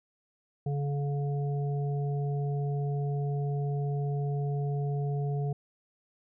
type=harmonic tone; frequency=142.4 Hz; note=C#3; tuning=47 cents sharp; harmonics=1 / 3 / 5; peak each=-28 / -38 / -42 dBFS; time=0.66-5.53 s; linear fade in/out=5 ms; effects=none